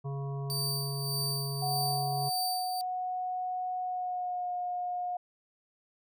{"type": "harmonic tone", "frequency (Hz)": 138.59, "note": "C#3", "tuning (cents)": 0, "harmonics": [1, 3, 5, 7, 8], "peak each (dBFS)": [-33, -43, -47, -50, -51], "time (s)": [0.04, 2.3], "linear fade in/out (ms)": 20}
{"type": "tone with tremolo", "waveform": "sawtooth", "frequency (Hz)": 4629, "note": "D8", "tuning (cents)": -26, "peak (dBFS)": -28, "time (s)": [0.5, 2.81], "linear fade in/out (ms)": 0, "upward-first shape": "sine", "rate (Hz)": 1.7, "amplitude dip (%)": 60}
{"type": "tone with pitch glide", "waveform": "sine", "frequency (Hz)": [734, 717.6], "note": ["F#5", "F5"], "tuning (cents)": [-14, 47], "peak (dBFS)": -31, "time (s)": [1.62, 5.17], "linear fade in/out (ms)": 5, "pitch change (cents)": -39, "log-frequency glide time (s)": [3.8, 4.51]}
{"effects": []}